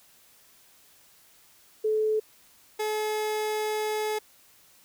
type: tone pair in turn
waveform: sine / 30% pulse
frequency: 432.6 / 428.1 Hz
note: A4 / A4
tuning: -29 / -47 cents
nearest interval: unison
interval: 18 cents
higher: first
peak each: -22 / -24 dBFS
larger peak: first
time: 1.84-2.2 / 2.79-4.19 s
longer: second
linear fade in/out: 10 ms
effects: white hiss -58 dBFS RMS until 4.84 s